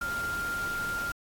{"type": "tone in noise", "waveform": "sine", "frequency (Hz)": 1396.9, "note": "F6", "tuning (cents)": 0, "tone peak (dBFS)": -30, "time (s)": [0.01, 1.12], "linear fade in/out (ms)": 5, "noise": "pink", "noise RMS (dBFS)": -40, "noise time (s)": [0.01, 1.12], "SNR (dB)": 7, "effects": ["AAC 64 kbps"]}